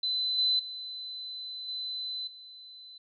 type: tone with level steps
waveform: sine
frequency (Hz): 4025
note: B7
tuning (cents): +32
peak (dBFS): -27 / -23 / -37 / -33 / -46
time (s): 0.03-2.98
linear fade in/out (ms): 5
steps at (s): 0.38 / 0.59 / 1.68 / 2.27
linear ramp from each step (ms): 5
effects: none